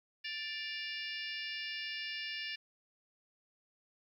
harmonic tone with a mistuned harmonic, 587.3 Hz, D5, in tune, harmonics 3 / 4 / 5 / 6 / 7 / 8 / 9, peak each -44 / -45 / -43 / -50 / -52 / -49 / -48 dBFS, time 0.24-2.56 s, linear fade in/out 10 ms, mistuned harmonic 5, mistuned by -60 cents, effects 12-bit

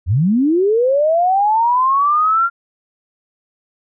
sine linear sweep, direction up, 74.9 to 1396.9 Hz, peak -11 dBFS, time 0.06-2.5 s, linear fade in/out 50 ms, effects none

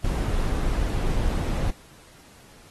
brown noise with ADSR envelope, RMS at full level -21 dBFS, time 0.04-1.71 s, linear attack 7 ms, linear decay 4 ms, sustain -3 dB, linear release 11 ms, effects pink hiss -52 dBFS RMS until 2.7 s + AAC 32 kbps

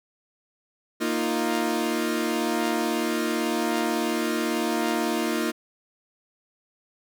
sawtooth chord, Bb suspended fourth, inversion none, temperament equal, 233.1 / 311.1 / 349.2 Hz, Bb3 / Eb4 / F4, 0 / 0 / 0 cents, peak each -24 dBFS, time 1-5.52 s, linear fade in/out 20 ms, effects none

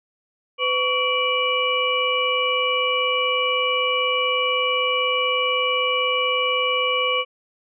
sine tone cluster, 505 / 1130 / 2334 / 2934 Hz, B4 / C#6 / D7 / F#7, +39 / +33 / -11 / -15 cents, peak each -24 dBFS, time 0.58-7.25 s, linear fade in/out 50 ms, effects none

